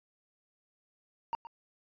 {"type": "tone with echo", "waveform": "triangle", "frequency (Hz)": 928, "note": "A#5", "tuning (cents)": -8, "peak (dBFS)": -28, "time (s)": [1.33, 1.35], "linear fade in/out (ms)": 0, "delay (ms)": 120, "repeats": 1, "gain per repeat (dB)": -13, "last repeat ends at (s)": 1.47, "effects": ["resampled to 11025 Hz"]}